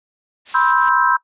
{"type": "noise with exponential growth", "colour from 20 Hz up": "white", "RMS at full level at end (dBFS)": -32, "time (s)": [0.45, 0.89], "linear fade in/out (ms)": 0, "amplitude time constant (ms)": 95}
{"type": "noise", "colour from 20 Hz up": "blue", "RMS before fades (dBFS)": -27, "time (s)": [0.45, 0.75], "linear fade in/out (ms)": 50}
{"type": "chord", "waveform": "sine", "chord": "C major seventh", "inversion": "third", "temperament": "just", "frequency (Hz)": [981.1, 1046.5, 1308.1, 1569.8], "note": ["B5", "C6", "E6", "G6"], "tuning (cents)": [-12, 0, -14, 2], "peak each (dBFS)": -18, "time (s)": [0.54, 1.17], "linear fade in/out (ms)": 10}
{"effects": ["noise-tail reverb RT60 0.1 s tail -20 dB re dry", "resampled to 8000 Hz"]}